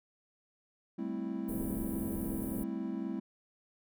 triangle chord, A minor seventh, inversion third, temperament equal, 196 / 220 / 261.6 / 329.6 Hz, G3 / A3 / C4 / E4, 0 / 0 / 0 / 0 cents, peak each -38 dBFS, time 0.98-3.2 s, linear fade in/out 10 ms
pink band-stop noise, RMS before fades -41 dBFS, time 1.48-2.64 s, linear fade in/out 10 ms, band 560 to 9600 Hz, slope 48 dB/octave
effects none

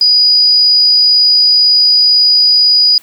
sine tone, 4921 Hz, D#8, 20 cents flat, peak -5 dBFS, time 0.01-2.98 s, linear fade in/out 2 ms, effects white hiss -43 dBFS RMS until 3.02 s

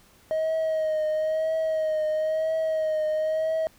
triangle tone with vibrato, 629 Hz, D#5, 19 cents sharp, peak -20 dBFS, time 0.31-3.67 s, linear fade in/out 0 ms, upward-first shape triangle, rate 1 Hz, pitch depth 37 cents each way, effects tanh soft clip ceiling -17 dBFS + pink hiss -57 dBFS RMS until 3.78 s

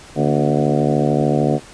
harmonic tone with a mistuned harmonic, 73.42 Hz, D2, in tune, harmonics 2 / 3 / 4 / 5 / 6 / 7 / 8 / 9 / 10, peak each -19 / -21 / -22 / -23 / -24 / -24 / -25 / -26 / -26 dBFS, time 0.15-1.6 s, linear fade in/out 50 ms, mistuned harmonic 3, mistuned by +75 cents, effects pink hiss -41 dBFS RMS until 1.73 s + resampled to 22050 Hz

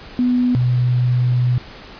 sine tone pair in turn, 247.6 / 123.8 Hz, B3 / B2, +5 / +5 cents, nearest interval octave, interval 1200 cents, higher first, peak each -13 / -13 dBFS, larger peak neither, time 0.19-0.55 / 0.55-1.58 s, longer second, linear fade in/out 0 ms, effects pink hiss -38 dBFS RMS until 1.99 s + resampled to 11025 Hz

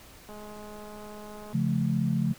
click train, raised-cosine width 1 ms, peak -32 dBFS, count 261, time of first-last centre 0.29-1.528 s, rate 210 Hz
sine chord, Db augmented, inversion none, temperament just, 138.59 / 173.24 / 216.5 Hz, Db3 / F3 / A3, 0 / -14 / -28 cents, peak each -28 dBFS, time 1.53-2.34 s, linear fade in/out 20 ms
effects pink hiss -51 dBFS RMS until 2.38 s

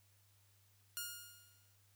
5% pulse tone with exponential decay, 1424 Hz, F6, 33 cents sharp, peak -28 dBFS, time 0.97-1.76 s, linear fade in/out 0 ms, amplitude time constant 170 ms, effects added 99 Hz sine -70 dBFS peak until 1.95 s + white hiss -73 dBFS RMS until 1.95 s

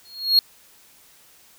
triangle tone with exponential growth, 4292 Hz, C8, 43 cents sharp, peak -8 dBFS, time 0.05-0.39 s, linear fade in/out 1 ms, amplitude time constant 73 ms, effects white hiss -53 dBFS RMS until 1.58 s

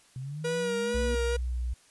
sine linear sweep, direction up, 125.2 to 241.8 Hz, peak -34 dBFS, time 0.16-1.15 s, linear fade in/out 2 ms
45% pulse tone with vibrato, 479 Hz, A#4, 47 cents sharp, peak -28 dBFS, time 0.44-1.37 s, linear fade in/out 10 ms, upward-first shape sine, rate 2.2 Hz, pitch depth 34 cents each way
sine tone with pitch glide, 61.8 to 60.74 Hz, B1 to B1, +2 to -28 cents, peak -28 dBFS, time 0.94-1.74 s, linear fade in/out 10 ms, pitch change -30 cents, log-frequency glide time 1.48-1.59 s
effects white hiss -60 dBFS RMS until 1.9 s + resampled to 24000 Hz

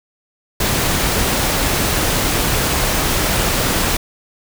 pink noise, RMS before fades -17 dBFS, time 0.6-3.97 s, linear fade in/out 5 ms, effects none

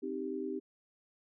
sine chord, C minor, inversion none, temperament equal, 261.6 / 311.1 / 392 Hz, C4 / Eb4 / G4, 0 / 0 / 0 cents, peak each -40 / -40 / -38 dBFS, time 0.02-0.6 s, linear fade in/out 20 ms, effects none

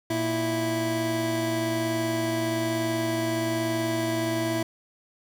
25% pulse tone pair together, 116.54 / 328.5 Hz, A#2 / E4, 0 / -6 cents, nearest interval octave + tritone, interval 1794 cents, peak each -27 / -22 dBFS, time 0.1-4.63 s, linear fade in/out 5 ms, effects none

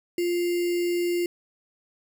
sine tone with sample-and-hold, 349.2 Hz, F4, in tune, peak -22 dBFS, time 0.18-1.26 s, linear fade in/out 2 ms, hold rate 2450 Hz, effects none

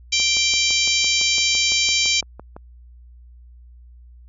harmonic tone, 784 Hz, G5, in tune, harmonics 3 / 4 / 5 / 6 / 7 / 8 / 9, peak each -22 / -23 / -24 / -25 / -25 / -26 / -27 dBFS, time 0.12-2.21 s, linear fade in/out 10 ms
click train, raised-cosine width 1 ms, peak -22 dBFS, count 15, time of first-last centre 0.2-2.565 s, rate 5.92 Hz
effects added 60 Hz sine -42 dBFS peak until 4.28 s

